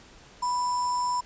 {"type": "tone with sample-and-hold", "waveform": "sine", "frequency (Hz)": 987.8, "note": "B5", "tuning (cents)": 0, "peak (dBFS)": -24, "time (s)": [0.42, 1.21], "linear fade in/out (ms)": 10, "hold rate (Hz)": 6300, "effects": ["pink hiss -52 dBFS RMS until 1.25 s", "resampled to 16000 Hz"]}